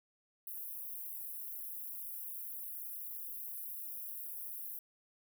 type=high-pass noise; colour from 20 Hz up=white; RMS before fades=-44 dBFS; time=0.47-4.79 s; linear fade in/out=2 ms; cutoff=11000 Hz; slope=48 dB/octave; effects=none